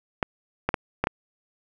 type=clicks; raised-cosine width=0.5 ms; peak=-7 dBFS; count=5; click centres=0.228 / 0.69 / 0.742 / 1.04 / 1.071 s; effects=none